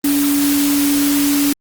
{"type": "tone in noise", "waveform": "sine", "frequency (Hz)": 285.5, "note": "D4", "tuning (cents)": -49, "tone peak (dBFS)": -13, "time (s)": [0.04, 1.53], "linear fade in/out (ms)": 5, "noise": "white", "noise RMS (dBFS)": -21, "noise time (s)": [0.04, 1.53], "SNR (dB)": 5, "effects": ["Opus 24 kbps"]}